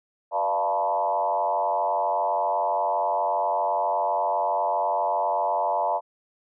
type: tone with frequency modulation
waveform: sine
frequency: 784 Hz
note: G5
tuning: in tune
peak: -21 dBFS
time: 0.31-6.01 s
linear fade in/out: 50 ms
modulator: 92.2 Hz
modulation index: 2.3
effects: none